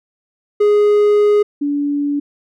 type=tone pair in turn; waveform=triangle / sine; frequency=415.3 / 287.8 Hz; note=G#4 / D4; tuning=0 / -35 cents; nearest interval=tritone; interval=635 cents; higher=first; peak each=-7 / -15 dBFS; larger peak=first; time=0.6-1.43 / 1.61-2.2 s; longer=first; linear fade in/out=10 ms; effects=none